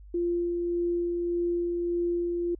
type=tone with tremolo; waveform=sine; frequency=346.2 Hz; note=F4; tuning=15 cents flat; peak=-24 dBFS; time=0.14-2.55 s; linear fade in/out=5 ms; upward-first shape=sine; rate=1.7 Hz; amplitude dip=25%; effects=added 50 Hz sine -45 dBFS peak until 2.59 s